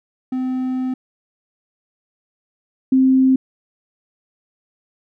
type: tone pair in turn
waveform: triangle / sine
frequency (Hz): 257 / 262.1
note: C4 / C4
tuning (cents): -31 / +3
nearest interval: unison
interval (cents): 34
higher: second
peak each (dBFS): -17 / -10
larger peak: second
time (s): 0.32-0.94 / 2.92-3.36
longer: first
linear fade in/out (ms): 5
effects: none